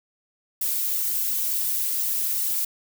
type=noise with flanger; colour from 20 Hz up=violet; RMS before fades=-25 dBFS; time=0.61-2.65 s; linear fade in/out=5 ms; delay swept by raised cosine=1.2 to 4.5 ms; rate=2.8 Hz; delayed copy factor=-0.85; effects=none